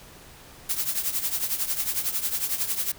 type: noise with tremolo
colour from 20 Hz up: blue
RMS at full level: -24 dBFS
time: 0.69-2.92 s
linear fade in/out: 5 ms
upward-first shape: triangle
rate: 11 Hz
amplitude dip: 80%
effects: pink hiss -48 dBFS RMS until 2.98 s